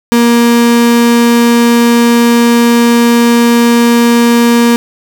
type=tone; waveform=35% pulse; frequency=235.9 Hz; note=A#3; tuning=21 cents sharp; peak=-3 dBFS; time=0.12-4.76 s; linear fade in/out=0 ms; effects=none